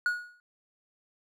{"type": "tone with exponential decay", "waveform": "triangle", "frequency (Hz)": 1452, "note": "F#6", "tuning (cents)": -33, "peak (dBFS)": -20, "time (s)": [0.06, 0.4], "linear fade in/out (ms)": 1, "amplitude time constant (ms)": 72, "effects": []}